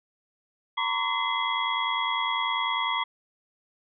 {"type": "tone cluster", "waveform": "sine", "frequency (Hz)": [924, 1014, 1133, 2046, 3319], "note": ["A#5", "B5", "C#6", "C7", "G#7"], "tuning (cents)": [-16, 45, 37, -39, -2], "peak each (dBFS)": -31, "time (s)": [0.77, 3.04], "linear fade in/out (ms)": 10, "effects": []}